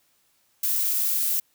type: noise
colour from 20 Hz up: violet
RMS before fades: -24 dBFS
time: 0.63-1.4 s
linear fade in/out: 5 ms
effects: white hiss -66 dBFS RMS until 1.54 s